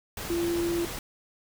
sine tone in noise, 341.6 Hz, F4, 38 cents flat, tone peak -25 dBFS, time 0.3-0.85 s, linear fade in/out 2 ms, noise pink, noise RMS -36 dBFS, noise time 0.17-0.99 s, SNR +8 dB, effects none

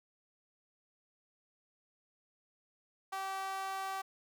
sawtooth tone with high-pass filter, 385.8 Hz, G4, 28 cents flat, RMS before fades -39 dBFS, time 3.12-4.02 s, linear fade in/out 10 ms, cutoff 920 Hz, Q 8.9, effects none

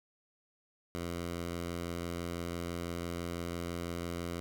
10% pulse tone, 86 Hz, F2, 26 cents flat, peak -28 dBFS, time 0.95-4.4 s, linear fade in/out 0 ms, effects none

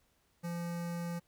square tone with notch filter, 171.6 Hz, F3, 30 cents flat, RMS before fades -38 dBFS, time 0.43-1.2 s, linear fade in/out 20 ms, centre 3300 Hz, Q 1.7, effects pink hiss -73 dBFS RMS until 1.27 s

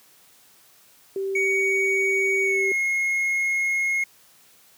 sine tone, 388.5 Hz, G4, 16 cents flat, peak -24 dBFS, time 1.16-2.72 s, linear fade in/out 2 ms
triangle tone with pitch glide, 2244 to 2158 Hz, C#7 to C#7, +21 to -47 cents, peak -19 dBFS, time 1.35-4.04 s, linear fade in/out 5 ms, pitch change -68 cents, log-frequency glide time 2.43-2.68 s
effects white hiss -55 dBFS RMS until 4.77 s + high-pass 80 Hz 12 dB/octave

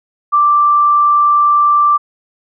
sine tone, 1175 Hz, D6, 1 cent sharp, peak -7 dBFS, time 0.32-1.98 s, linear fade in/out 20 ms, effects none

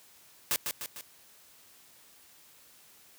white noise with echo, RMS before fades -28 dBFS, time 0.51-0.56 s, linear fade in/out 0 ms, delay 150 ms, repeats 3, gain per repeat -5 dB, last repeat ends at 1.01 s, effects white hiss -58 dBFS RMS until 3.18 s + high-pass 60 Hz 12 dB/octave

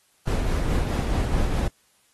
brown noise with tremolo, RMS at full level -22 dBFS, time 0.27-1.68 s, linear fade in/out 5 ms, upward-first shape sine, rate 4.7 Hz, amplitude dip 30%, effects white hiss -63 dBFS RMS until 2.13 s + AAC 32 kbps

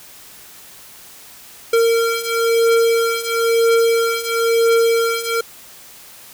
square beating tone pair, 459.3 / 460.3 Hz, A#4 / A#4, -26 / -22 cents, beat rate 1 Hz, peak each -19 / -16 dBFS, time 1.73-5.41 s, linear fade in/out 5 ms, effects white hiss -41 dBFS RMS until 6.33 s

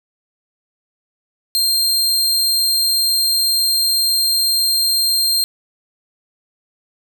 sawtooth tone, 4186 Hz, C8, in tune, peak -11 dBFS, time 1.55-5.44 s, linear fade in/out 0 ms, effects none

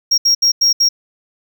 triangle tone bursts at uneven times, 5590 Hz, F8, 1 cent sharp, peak -8 dBFS, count 5, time 0.11-0.18 / 0.25-0.35 / 0.42-0.52 / 0.61-0.73 / 0.8-0.89 s, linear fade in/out 10 ms, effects none

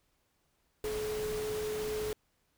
sine tone in noise, 427.4 Hz, G#4, 50 cents sharp, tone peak -33 dBFS, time 0.84-2.13 s, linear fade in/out 2 ms, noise pink, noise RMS -42 dBFS, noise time 0.84-2.13 s, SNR +6 dB, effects pink hiss -75 dBFS RMS until 2.57 s

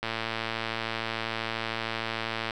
click train, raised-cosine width 0.3 ms, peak -14 dBFS, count 281, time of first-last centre 0.03-2.508 s, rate 113 Hz, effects none

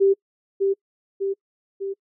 sine tone with echo, 392 Hz, G4, in tune, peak -13 dBFS, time 0-0.14 s, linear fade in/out 20 ms, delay 600 ms, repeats 3, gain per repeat -4 dB, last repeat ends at 1.94 s, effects noise-tail reverb RT60 0.1 s tail -26 dB re dry

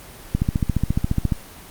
click train, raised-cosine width 5 ms, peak -6 dBFS, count 15, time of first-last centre 0.35-1.322 s, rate 14.4 Hz, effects pink hiss -41 dBFS RMS until 1.7 s + Opus 24 kbps

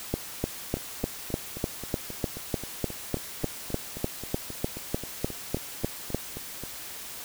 two click trains, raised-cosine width 2 ms, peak -23 / -12 dBFS, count 23 / 21, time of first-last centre 0.77-6.637 / 0.14-6.146 s, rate 3.75 / 3.33 Hz, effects white hiss -40 dBFS RMS until 7.24 s

